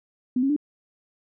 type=tone with pitch steps; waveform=sine; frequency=251.1 / 272.2 / 295.2 Hz; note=B3 / C#4 / D4; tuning=+29 / -31 / +9 cents; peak=-19 dBFS; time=0.36-0.564 s; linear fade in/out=5 ms; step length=68 ms; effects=none